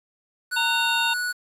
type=tone with pitch glide; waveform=square; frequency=1480 to 1470.6 Hz; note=F#6 to F#6; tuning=0 to -11 cents; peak=-25 dBFS; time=0.51-1.33 s; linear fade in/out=20 ms; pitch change=-11 cents; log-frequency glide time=0.75-0.97 s
type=harmonic tone; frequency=922 Hz; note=A#5; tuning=19 cents flat; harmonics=1 / 3 / 4; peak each=-26 / -26 / -26 dBFS; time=0.56-1.14 s; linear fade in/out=10 ms
effects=resampled to 32000 Hz + 8-bit